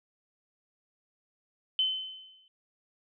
sine tone with exponential decay, 3056 Hz, G7, 45 cents flat, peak -22 dBFS, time 1.79-2.48 s, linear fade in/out 1 ms, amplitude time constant 150 ms, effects none

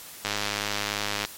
click train, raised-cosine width 0.2 ms, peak -9 dBFS, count 104, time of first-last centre 0.25-1.25 s, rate 103 Hz, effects white hiss -43 dBFS RMS until 1.37 s + MP3 64 kbps

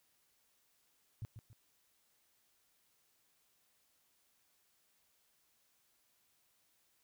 sine tone with echo, 110.4 Hz, A2, 6 cents sharp, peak -39 dBFS, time 1.22-1.25 s, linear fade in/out 0 ms, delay 140 ms, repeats 2, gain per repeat -8 dB, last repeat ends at 1.53 s, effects white hiss -75 dBFS RMS until 7.03 s

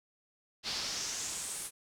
brown noise with band-pass filter sweep, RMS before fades -38 dBFS, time 0.63-1.71 s, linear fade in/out 50 ms, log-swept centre 4400 to 10000 Hz, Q 2.8, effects none

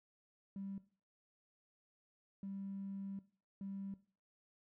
triangle tone bursts at uneven times, 196 Hz, G3, in tune, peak -39 dBFS, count 3, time 0.56-0.78 / 2.43-3.19 / 3.61-3.94 s, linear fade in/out 2 ms, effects noise-tail reverb RT60 0.4 s tail -20 dB re dry + tanh soft clip ceiling -39 dBFS

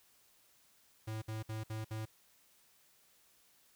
square tone bursts, 109.6 Hz, A2, 6 cents flat, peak -39 dBFS, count 5, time 1.07-2.056 s, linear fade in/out 10 ms, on 150 ms, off 59 ms, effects white hiss -68 dBFS RMS until 3.75 s

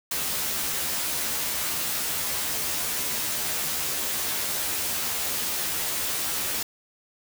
white noise with comb filter, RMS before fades -28 dBFS, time 0.11-6.63 s, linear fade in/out 5 ms, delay 13 ms, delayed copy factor +0.95, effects none

